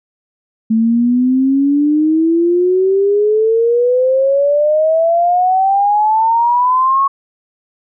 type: exponential sweep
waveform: sine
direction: up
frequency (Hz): 220 to 1108.7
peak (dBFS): -9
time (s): 0.7-7.08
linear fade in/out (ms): 10
effects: none